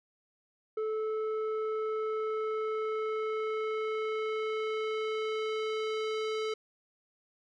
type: tone with low-pass filter sweep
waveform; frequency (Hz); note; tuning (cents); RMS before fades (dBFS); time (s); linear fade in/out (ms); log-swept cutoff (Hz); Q
square; 435.4; A4; -18; -33; 0.77-6.54; 5; 950 to 4300; 1.3
effects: none